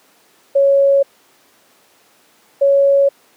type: tone pair in turn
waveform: sine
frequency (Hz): 554.4 / 556.4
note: C#5 / C#5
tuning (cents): 0 / +6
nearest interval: unison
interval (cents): 6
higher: second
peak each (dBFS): -8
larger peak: neither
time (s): 0.55-1.03 / 2.61-3.09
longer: neither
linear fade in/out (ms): 10
effects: pink hiss -52 dBFS RMS until 3.36 s + high-pass 300 Hz 12 dB/octave